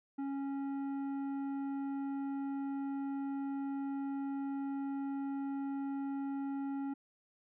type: tone with tanh clipping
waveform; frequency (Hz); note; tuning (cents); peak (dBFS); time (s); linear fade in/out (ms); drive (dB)
sine; 275.9; C#4; -8; -37; 0.18-6.94; 10; 10
effects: none